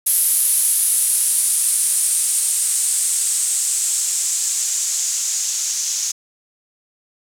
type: noise with low-pass filter sweep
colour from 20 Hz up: violet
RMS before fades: -19 dBFS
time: 0.06-6.12 s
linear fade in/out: 10 ms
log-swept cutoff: 11000 to 6400 Hz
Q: 3.7
effects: none